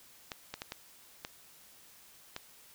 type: clicks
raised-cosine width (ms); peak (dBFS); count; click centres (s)
0.2; -21; 6; 0.318 / 0.54 / 0.619 / 0.721 / 1.249 / 2.364
effects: white hiss -58 dBFS RMS until 2.74 s